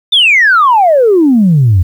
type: exponential sweep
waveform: sine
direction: down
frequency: 3632 to 83.6 Hz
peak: -3 dBFS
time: 0.12-1.83 s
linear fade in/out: 10 ms
effects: tanh soft clip ceiling 0 dBFS + 7-bit

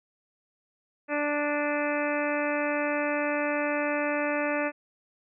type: harmonic tone with a mistuned harmonic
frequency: 293.7 Hz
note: D4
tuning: in tune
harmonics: 1 / 2 / 3 / 4 / 5 / 6 / 7 / 8 / 9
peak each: -31 / -29 / -36 / -37 / -36 / -35 / -38 / -40 / -38 dBFS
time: 1.08-4.72 s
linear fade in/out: 50 ms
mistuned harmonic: 9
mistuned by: -35 cents
effects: none

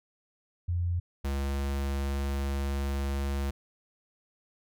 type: tone pair in turn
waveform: sine / square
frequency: 87.31 / 69.3 Hz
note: F2 / C#2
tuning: 0 / 0 cents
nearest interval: major third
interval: 400 cents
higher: first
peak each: -26 / -29 dBFS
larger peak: first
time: 0.68-1 / 1.24-3.51 s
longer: second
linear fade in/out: 10 ms
effects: none

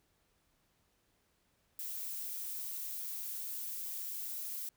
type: noise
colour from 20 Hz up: violet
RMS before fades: -41 dBFS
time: 1.79-4.69 s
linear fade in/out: 2 ms
effects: pink hiss -75 dBFS RMS until 4.76 s

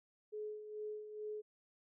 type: tone with tremolo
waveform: sine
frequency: 424.9 Hz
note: G#4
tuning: 40 cents sharp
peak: -40 dBFS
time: 0.32-1.42 s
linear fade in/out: 20 ms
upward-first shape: sine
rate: 2.3 Hz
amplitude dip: 60%
effects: none

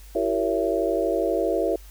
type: tone cluster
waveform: sine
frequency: 333.4 / 385.7 / 464.8 / 565 / 665 Hz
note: E4 / G4 / A#4 / C#5 / E5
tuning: +20 / -28 / -5 / +33 / +15 cents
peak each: -27 dBFS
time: 0.15-1.76 s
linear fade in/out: 5 ms
effects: added 50 Hz sine -42 dBFS peak until 1.9 s + white hiss -52 dBFS RMS until 1.9 s

